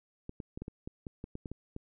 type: clicks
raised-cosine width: 3 ms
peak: -27 dBFS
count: 12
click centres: 0.294 / 0.402 / 0.575 / 0.62 / 0.681 / 0.875 / 1.068 / 1.241 / 1.354 / 1.458 / 1.516 / 1.764 s
effects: none